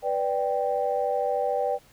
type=chord; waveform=sine; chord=G major; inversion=first; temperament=equal; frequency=493.9 / 587.3 / 784 Hz; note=B4 / D5 / G5; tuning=0 / 0 / 0 cents; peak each=-27 dBFS; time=0.02-1.79 s; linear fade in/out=50 ms; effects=tanh soft clip ceiling -13 dBFS + pink hiss -57 dBFS RMS until 1.92 s